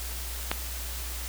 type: click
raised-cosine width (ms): 0.3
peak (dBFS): -9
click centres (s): 0.515
effects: added 60 Hz sine -35 dBFS peak until 1.28 s + white hiss -38 dBFS RMS until 1.28 s